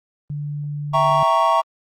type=tone; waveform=sine; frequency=146.6 Hz; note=D3; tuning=3 cents flat; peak=-24 dBFS; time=0.3-1.23 s; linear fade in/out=0 ms
type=chord; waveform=triangle; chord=E diminished seventh; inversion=none; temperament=equal; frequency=659.3 / 784 / 932.3 / 1108.7 Hz; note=E5 / G5 / Bb5 / Db6; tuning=0 / 0 / 0 / 0 cents; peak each=-18 / -22 / -17 / -16 dBFS; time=0.93-1.62 s; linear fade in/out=20 ms
effects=Opus 24 kbps